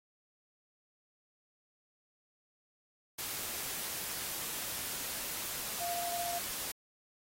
sine tone in noise, 696 Hz, F5, 6 cents flat, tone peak -37 dBFS, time 5.8-6.39 s, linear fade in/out 10 ms, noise white, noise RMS -39 dBFS, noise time 3.18-6.72 s, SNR -1 dB, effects AAC 48 kbps

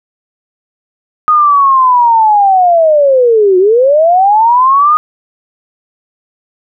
sine linear two-way sweep, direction down then up, 1244.5 to 358.4 to 1244.5 Hz, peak -4 dBFS, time 1.28-4.97 s, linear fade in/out 0 ms, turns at 3.58 s, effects none

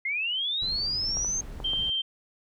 sine linear sweep, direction up, 2072 to 6420 Hz, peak -26 dBFS, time 0.05-1.41 s, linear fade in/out 5 ms
brown noise, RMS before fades -39 dBFS, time 0.62-1.9 s, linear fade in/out 2 ms
clicks, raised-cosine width 1 ms, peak -24 dBFS, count 4, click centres 1.17 / 1.247 / 1.602 / 1.734 s
sine tone, 3142 Hz, G7, 3 cents sharp, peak -25 dBFS, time 1.64-2.02 s, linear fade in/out 10 ms
effects none

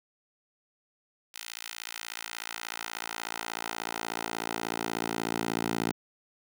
10% pulse tone with high-pass filter sweep, 56.5 Hz, A1, 47 cents sharp, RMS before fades -35 dBFS, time 1.34-5.92 s, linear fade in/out 5 ms, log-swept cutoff 2800 to 220 Hz, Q 0.74, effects none

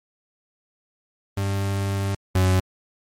40% pulse tone pair in turn, 98.6 / 93.07 Hz, G2 / F#2, +11 / +11 cents, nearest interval minor second, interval 100 cents, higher first, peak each -21 / -15 dBFS, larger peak second, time 1.37-2.15 / 2.35-2.6 s, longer first, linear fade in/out 5 ms, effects MP3 64 kbps

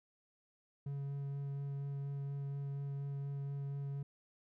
triangle tone with vibrato, 140 Hz, C#3, 18 cents sharp, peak -36 dBFS, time 0.86-4.03 s, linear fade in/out 5 ms, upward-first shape sine, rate 4.2 Hz, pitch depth 9 cents each way, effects none

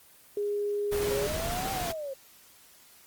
sine tone, 411.1 Hz, G#4, 18 cents flat, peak -27 dBFS, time 0.37-1.27 s, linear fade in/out 2 ms
pink noise, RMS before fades -34 dBFS, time 0.91-1.93 s, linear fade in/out 20 ms
sine linear two-way sweep, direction up then down, 523.3 to 784 to 523.3 Hz, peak -33 dBFS, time 1.1-2.14 s, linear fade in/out 10 ms, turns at 1.71 s
effects white hiss -56 dBFS RMS until 3.06 s + Opus 24 kbps

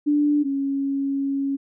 sine tone pair in turn, 293.7 / 275.9 Hz, D4 / C#4, 0 / -8 cents, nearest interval minor second, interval 108 cents, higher first, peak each -16 / -21 dBFS, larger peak first, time 0.06-0.44 / 0.44-1.57 s, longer second, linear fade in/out 20 ms, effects none

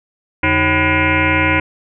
sine tone with frequency modulation, 1224 Hz, D#6, 29 cents flat, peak -11 dBFS, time 0.43-1.6 s, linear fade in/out 5 ms, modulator 228 Hz, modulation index 5.6, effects none

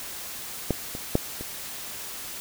clicks, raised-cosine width 2 ms, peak -9 / -21 / -6 / -22 dBFS, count 4, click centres 0.707 / 0.951 / 1.154 / 1.41 s, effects white hiss -37 dBFS RMS until 2.4 s

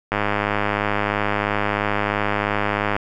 click train, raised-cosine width 0.5 ms, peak -5 dBFS, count 294, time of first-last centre 0.12-2.965 s, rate 103 Hz, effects none

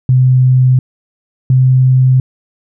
sine tone pair in turn, 128.3 / 129.34 Hz, C3 / C3, -34 / -20 cents, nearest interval unison, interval 14 cents, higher second, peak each -5 dBFS, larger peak neither, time 0.09-0.79 / 1.5-2.2 s, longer neither, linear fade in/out 2 ms, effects none

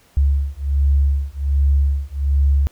sine beating tone pair, 69.3 / 70.6 Hz, C#2 / C#2, 0 / +32 cents, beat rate 1.3 Hz, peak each -17 / -17 dBFS, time 0.17-2.67 s, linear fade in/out 0 ms, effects pink hiss -54 dBFS RMS until 2.71 s

